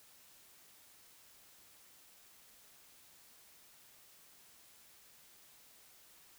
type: silence
effects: white hiss -62 dBFS RMS until 6.38 s